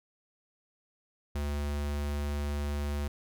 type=tone; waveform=square; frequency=72.6 Hz; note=D2; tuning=19 cents flat; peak=-31 dBFS; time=1.35-3.08 s; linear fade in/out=5 ms; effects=none